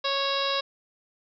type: harmonic tone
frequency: 552 Hz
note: C#5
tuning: 7 cents flat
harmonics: 1 / 2 / 3 / 4 / 5 / 6 / 7 / 8 / 9 / 10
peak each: -30 / -30 / -36 / -40 / -35 / -36 / -30 / -41 / -35 / -44 dBFS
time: 0.04-0.61 s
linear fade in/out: 10 ms
effects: none